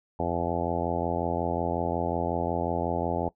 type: harmonic tone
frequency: 85.5 Hz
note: F2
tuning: 36 cents flat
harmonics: 1 / 2 / 3 / 4 / 5 / 6 / 7 / 8 / 9 / 10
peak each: -35 / -35 / -35 / -35 / -35 / -35 / -35 / -35 / -35 / -35 dBFS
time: 0.19-3.29 s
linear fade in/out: 5 ms
effects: noise-tail reverb RT60 0.1 s tail -19 dB re dry